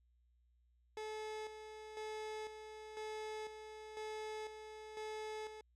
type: tone with tremolo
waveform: 30% pulse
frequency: 431.6 Hz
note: A4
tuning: 33 cents flat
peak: -40 dBFS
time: 0.97-5.61 s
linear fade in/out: 2 ms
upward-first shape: square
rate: 1 Hz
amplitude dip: 55%
effects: added 60 Hz sine -70 dBFS peak until 5.75 s + low-pass 7000 Hz 12 dB/octave